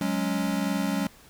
square chord, F# suspended second, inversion none, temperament equal, 185 / 207.7 / 277.2 Hz, F#3 / G#3 / C#4, 0 / 0 / 0 cents, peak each -30 dBFS, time 0.01-1.07 s, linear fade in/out 2 ms, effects pink hiss -53 dBFS RMS until 1.29 s

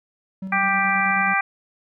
triangle tone with tremolo, 190.7 Hz, G3, 47 cents flat, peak -25 dBFS, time 0.42-1.34 s, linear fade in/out 5 ms, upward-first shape square, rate 9.4 Hz, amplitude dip 35%
harmonic tone, 393.7 Hz, G4, 8 cents sharp, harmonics 2 / 3 / 4 / 5 / 6, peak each -24 / -24 / -24 / -24 / -24 dBFS, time 0.52-1.41 s, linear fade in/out 5 ms
effects none

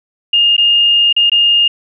sine tone with dropouts, 2831 Hz, F7, 23 cents sharp, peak -7 dBFS, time 0.33-1.68 s, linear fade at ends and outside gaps 5 ms, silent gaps 0.566-0.579 / 1.128-1.164 / 1.298-1.317 s, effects none

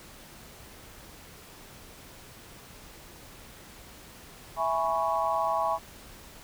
sine chord, C# minor seventh, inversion first, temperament equal, 659.3 / 830.6 / 987.8 / 1108.7 Hz, E5 / G#5 / B5 / C#6, 0 / 0 / 0 / 0 cents, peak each -30 / -30 / -31 / -30 dBFS, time 4.56-5.79 s, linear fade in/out 50 ms, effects pink hiss -49 dBFS RMS until 6.43 s

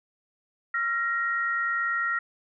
sine tone pair together, 1375.5 / 1881 Hz, F6 / A#6, -27 / +15 cents, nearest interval perfect fourth, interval 542 cents, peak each -27 dBFS, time 0.74-2.19 s, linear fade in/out 5 ms, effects none

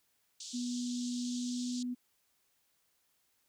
white band-pass noise, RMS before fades -46 dBFS, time 0.4-1.83 s, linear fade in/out 5 ms, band 3300 to 7600 Hz, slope 48 dB/octave
sine tone with pitch glide, 244.4 to 247.1 Hz, B3 to B3, -18 to +1 cents, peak -34 dBFS, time 0.53-1.95 s, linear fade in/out 20 ms, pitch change +19 cents, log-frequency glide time 1.18-1.77 s
effects white hiss -75 dBFS RMS until 3.48 s

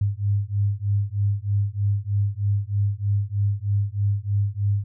sine beating tone pair, 99.8 / 103 Hz, G2 / G#2, +32 / -14 cents, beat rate 3.2 Hz, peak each -23 dBFS, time 0.01-4.84 s, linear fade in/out 5 ms, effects none

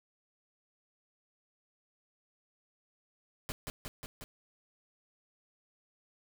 pink noise with echo, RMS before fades -38 dBFS, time 3.49-3.52 s, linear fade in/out 0 ms, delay 180 ms, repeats 4, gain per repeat -2 dB, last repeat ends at 4.24 s, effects none

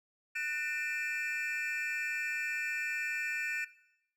triangle tone cluster, 1483 / 1804 / 2378 / 2625 Hz, F#6 / A6 / D7 / E7, +4 / +43 / +21 / -8 cents, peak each -39 / -37 / -36 / -38 dBFS, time 0.35-3.65 s, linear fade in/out 10 ms, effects noise-tail reverb RT60 0.8 s tail -17 dB re dry

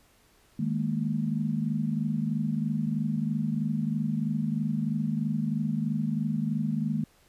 sine chord, D# suspended fourth, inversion none, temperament equal with one note detuned, 155.56 / 207.7 / 230.8 Hz, D#3 / G#3 / A#3, 0 / 0 / -17 cents, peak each -30 dBFS, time 0.59-7.04 s, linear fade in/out 5 ms, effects pink hiss -62 dBFS RMS until 7.28 s + resampled to 32000 Hz

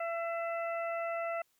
harmonic tone with a mistuned harmonic, 672 Hz, E5, 33 cents sharp, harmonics 1 / 2 / 3 / 4, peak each -34 / -40 / -44 / -46 dBFS, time 0-1.42 s, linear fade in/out 5 ms, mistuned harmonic 4, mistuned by -30 cents, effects white hiss -74 dBFS RMS until 1.59 s

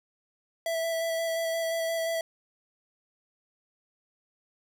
square tone with vibrato, 659 Hz, E5, 1 cent flat, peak -28 dBFS, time 0.66-2.21 s, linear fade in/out 2 ms, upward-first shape square, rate 5.7 Hz, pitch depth 11 cents each way, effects none

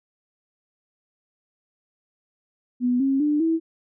sine tone with pitch steps, 246.9 / 270.8 / 297 / 325.8 Hz, B3 / C#4 / D4 / E4, 0 / -40 / +20 / -20 cents, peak -18 dBFS, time 2.8-3.6 s, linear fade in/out 50 ms, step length 200 ms, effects none

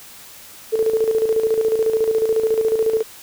sine tone with tremolo, 443.3 Hz, A4, 13 cents sharp, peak -13 dBFS, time 0.72-3.03 s, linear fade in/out 20 ms, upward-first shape square, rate 14 Hz, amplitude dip 55%, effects white hiss -41 dBFS RMS until 3.22 s

